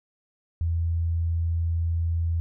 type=tone; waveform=sine; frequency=83.5 Hz; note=E2; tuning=23 cents sharp; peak=-22 dBFS; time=0.61-2.4 s; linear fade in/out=0 ms; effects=none